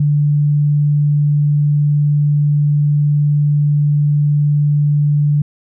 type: tone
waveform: sine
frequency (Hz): 146.8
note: D3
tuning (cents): 0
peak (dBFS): -10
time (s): 0-5.42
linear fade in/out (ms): 5
effects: none